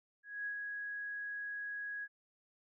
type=tone with ADSR envelope; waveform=sine; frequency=1661.2 Hz; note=G#6; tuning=in tune; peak=-36 dBFS; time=0.23-2.08 s; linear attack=230 ms; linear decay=86 ms; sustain=-3 dB; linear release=46 ms; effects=none